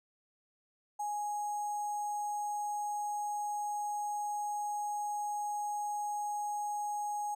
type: tone with sample-and-hold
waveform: sine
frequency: 830.6 Hz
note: G#5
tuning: in tune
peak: -33 dBFS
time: 0.99-7.35 s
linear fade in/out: 10 ms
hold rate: 7350 Hz
effects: low-pass 12000 Hz 12 dB/octave